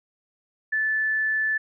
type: tone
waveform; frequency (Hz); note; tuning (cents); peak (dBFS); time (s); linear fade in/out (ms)
sine; 1747; A6; -13; -21; 0.72-1.58; 10
effects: none